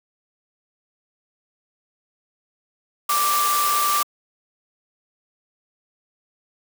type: tone in noise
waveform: sine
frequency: 1174.7 Hz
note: D6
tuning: in tune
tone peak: -19 dBFS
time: 3.09-4.03 s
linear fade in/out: 5 ms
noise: white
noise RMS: -24 dBFS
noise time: 3.09-4.03 s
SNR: +2 dB
effects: high-pass 400 Hz 12 dB/octave